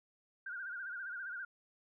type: tone with vibrato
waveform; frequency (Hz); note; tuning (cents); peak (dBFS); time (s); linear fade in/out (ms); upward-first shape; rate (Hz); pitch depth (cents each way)
sine; 1500; F#6; +23; -40; 0.46-1.45; 5; sine; 15; 110
effects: none